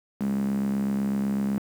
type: tone with high-pass filter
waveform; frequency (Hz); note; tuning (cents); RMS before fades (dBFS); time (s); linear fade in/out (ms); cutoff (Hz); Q
sawtooth; 68; C#2; -33; -26; 0.2-1.58; 0; 210; 9.2
effects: low-pass 2000 Hz 12 dB/octave + 8-bit